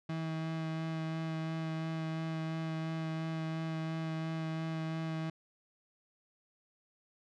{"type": "tone with vibrato", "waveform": "35% pulse", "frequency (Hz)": 160.8, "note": "E3", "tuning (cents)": -43, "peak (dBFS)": -33, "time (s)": [0.09, 5.3], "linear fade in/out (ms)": 5, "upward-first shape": "sine", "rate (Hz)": 2.9, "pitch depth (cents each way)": 11, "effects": ["low-pass 4000 Hz 12 dB/octave"]}